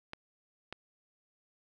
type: clicks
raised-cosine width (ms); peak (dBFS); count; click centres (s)
0.3; -24 / -24; 2; 0.134 / 0.726
effects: none